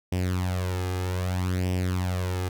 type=tone with flanger; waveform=sawtooth; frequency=91.4 Hz; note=F#2; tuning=21 cents flat; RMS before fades=-27 dBFS; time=0.12-2.49 s; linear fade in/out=5 ms; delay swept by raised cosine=0.36 to 2.46 ms; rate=0.63 Hz; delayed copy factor=+0.7; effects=none